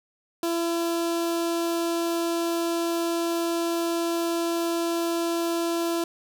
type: tone with notch filter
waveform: sawtooth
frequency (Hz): 337.2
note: E4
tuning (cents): +39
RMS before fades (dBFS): -26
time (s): 0.43-6.04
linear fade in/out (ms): 2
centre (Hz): 2000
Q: 1.7
effects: none